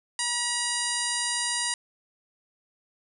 harmonic tone with a mistuned harmonic, 960 Hz, B5, 49 cents flat, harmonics 1 / 2 / 3 / 4 / 5 / 6 / 7 / 8 / 9 / 10, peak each -36 / -33 / -36 / -36 / -33 / -38 / -37 / -36 / -36 / -33 dBFS, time 0.19-1.74 s, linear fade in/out 2 ms, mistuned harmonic 8, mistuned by -29 cents, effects none

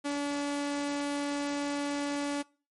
sawtooth tone, 286.7 Hz, D4, 42 cents flat, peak -26 dBFS, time 0.04-2.43 s, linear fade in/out 20 ms, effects noise-tail reverb RT60 0.4 s tail -24 dB re dry + MP3 48 kbps

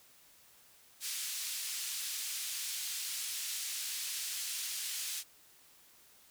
white band-pass noise, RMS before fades -39 dBFS, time 1-5.24 s, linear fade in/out 50 ms, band 2700 to 10000 Hz, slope 12 dB/octave, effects white hiss -62 dBFS RMS until 6.3 s

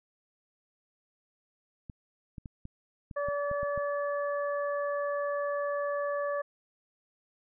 clicks, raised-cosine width 5 ms, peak -29 dBFS, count 9, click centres 1.898 / 2.382 / 2.458 / 2.654 / 3.112 / 3.286 / 3.514 / 3.631 / 3.777 s
harmonic tone, 575 Hz, D5, 37 cents flat, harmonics 1 / 2 / 3, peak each -30 / -36 / -40 dBFS, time 3.16-6.42 s, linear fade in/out 10 ms
effects none

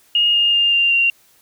sine tone with pitch steps, 2855 / 2832 / 2809 / 2787 / 2764 Hz, F7 / F7 / F7 / F7 / F7, +37 / +23 / +9 / -4 / -19 cents, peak -12 dBFS, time 0.15-1.1 s, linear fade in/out 2 ms, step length 190 ms, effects white hiss -54 dBFS RMS until 1.41 s

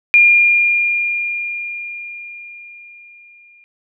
sine tone with exponential decay, 2410 Hz, D7, 44 cents sharp, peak -5 dBFS, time 0.14-3.64 s, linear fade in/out 0 ms, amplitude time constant 760 ms, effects none

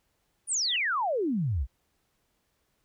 sine exponential sweep, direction down, 9956 to 55 Hz, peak -25 dBFS, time 0.47-1.67 s, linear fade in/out 50 ms
sine tone with exponential growth, 1954 Hz, B6, 19 cents flat, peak -29 dBFS, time 0.62-0.76 s, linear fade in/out 1 ms, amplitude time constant 30 ms
effects pink hiss -74 dBFS RMS until 2.84 s

